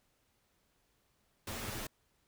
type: noise with comb filter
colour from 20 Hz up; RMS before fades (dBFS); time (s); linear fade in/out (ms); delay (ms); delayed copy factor
pink; -41; 1.47-1.87; 5; 9.3; +0.75
effects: pink hiss -75 dBFS RMS until 2.27 s